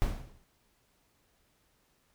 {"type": "noise with exponential decay", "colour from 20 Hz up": "brown", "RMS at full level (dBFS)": -26, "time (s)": [0.02, 0.44], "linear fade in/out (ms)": 0, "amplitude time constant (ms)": 91, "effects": ["pink hiss -71 dBFS RMS until 2.14 s"]}